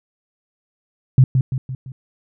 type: tone with echo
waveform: sine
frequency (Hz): 130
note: C3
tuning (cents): -11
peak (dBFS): -6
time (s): 1.18-1.24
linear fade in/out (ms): 2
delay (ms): 170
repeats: 4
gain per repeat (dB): -6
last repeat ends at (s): 1.92
effects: none